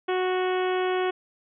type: harmonic tone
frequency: 368.7 Hz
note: F#4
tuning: 6 cents flat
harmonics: 1 / 2 / 3 / 4 / 5 / 6 / 7 / 8 / 9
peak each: -24 / -30 / -34 / -36 / -38 / -40 / -41 / -42 / -43 dBFS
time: 0.08-1.11 s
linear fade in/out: 10 ms
effects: none